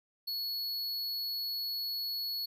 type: tone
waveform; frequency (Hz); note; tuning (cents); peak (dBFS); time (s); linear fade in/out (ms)
square; 4380; C#8; -22; -34; 0.27-2.46; 10
effects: none